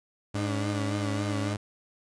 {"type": "tone", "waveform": "sawtooth", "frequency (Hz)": 103.83, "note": "G#2", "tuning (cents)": 0, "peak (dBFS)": -25, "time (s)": [0.34, 1.57], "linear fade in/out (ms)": 10}
{"type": "tone with vibrato", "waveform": "35% pulse", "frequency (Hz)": 292.6, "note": "D4", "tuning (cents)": -6, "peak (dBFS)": -30, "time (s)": [0.35, 1.54], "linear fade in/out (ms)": 10, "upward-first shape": "sine", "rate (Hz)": 3.6, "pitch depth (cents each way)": 68}
{"effects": ["resampled to 22050 Hz", "10-bit"]}